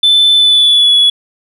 sine tone with pitch glide, 3520 to 3392 Hz, A7 to G#7, 0 to +36 cents, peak -3 dBFS, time 0.03-1.1 s, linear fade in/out 5 ms, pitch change -64 cents, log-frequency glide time 0.36-0.95 s, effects tanh soft clip ceiling -3 dBFS

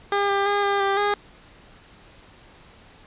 15% pulse tone with pitch steps, 402.9 / 397.9 / 406.5 / 401 / 394.4 / 410.2 Hz, G4 / G4 / G#4 / G4 / G4 / G#4, +48 / +26 / -37 / +39 / +11 / -21 cents, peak -13 dBFS, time 0.12-1.14 s, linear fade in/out 2 ms, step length 170 ms, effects pink hiss -50 dBFS RMS until 3.06 s + resampled to 8000 Hz

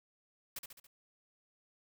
white noise with echo, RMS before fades -42 dBFS, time 0.56-0.59 s, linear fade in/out 5 ms, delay 70 ms, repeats 4, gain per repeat -5 dB, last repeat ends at 0.87 s, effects none

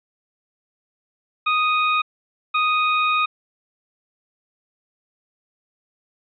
25% pulse tone bursts at uneven times, 1244.5 Hz, D#6, in tune, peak -13 dBFS, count 2, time 1.46-2.02 / 2.54-3.26 s, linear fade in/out 10 ms, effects resampled to 11025 Hz

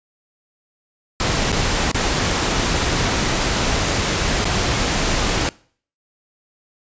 pink noise with dropouts, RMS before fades -19 dBFS, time 1.2-5.49 s, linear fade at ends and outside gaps 1 ms, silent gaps 1.519-1.526 / 1.916-1.945 / 4.445-4.453 s, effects noise-tail reverb RT60 0.5 s tail -23 dB re dry + resampled to 16000 Hz

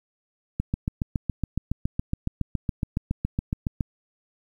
click train, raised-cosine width 5 ms, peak -12 dBFS, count 24, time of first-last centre 0.6-3.808 s, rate 7.17 Hz, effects 9-bit

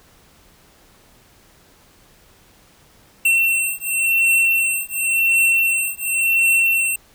square beating tone pair, 2707 / 2707.92 Hz, E7 / E7, +45 / +46 cents, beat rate 0.92 Hz, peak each -19 dBFS, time 3.25-6.96 s, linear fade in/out 5 ms, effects pink hiss -52 dBFS RMS until 7.14 s

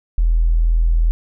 triangle tone with tanh clipping, 41.2 Hz, E1, in tune, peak -11 dBFS, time 0.18-1.11 s, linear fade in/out 0 ms, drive 3 dB, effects none

